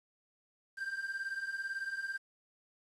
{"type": "beating tone pair", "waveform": "triangle", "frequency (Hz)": [1568, 1586], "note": ["G6", "G6"], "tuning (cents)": [0, 20], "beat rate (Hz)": 18, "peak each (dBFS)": [-40, -36], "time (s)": [0.77, 2.18], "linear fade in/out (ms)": 20, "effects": ["resampled to 24000 Hz", "10-bit"]}